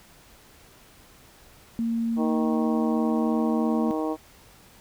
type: tone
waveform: sine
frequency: 230 Hz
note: A#3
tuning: 23 cents flat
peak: -23 dBFS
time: 1.79-3.91 s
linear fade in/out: 0 ms
type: harmonic tone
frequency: 156.5 Hz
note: D#3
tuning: 10 cents sharp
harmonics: 2 / 3 / 4 / 5 / 6 / 7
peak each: -27 / -31 / -33 / -35 / -37 / -38 dBFS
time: 2.16-4.17 s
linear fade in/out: 50 ms
effects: pink hiss -53 dBFS RMS until 4.8 s